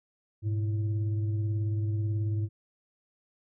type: tone with frequency modulation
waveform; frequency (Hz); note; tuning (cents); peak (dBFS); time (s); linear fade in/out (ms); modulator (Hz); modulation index
sine; 103.83; G#2; 0; -26; 0.42-2.49; 50; 226; 0.38
effects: none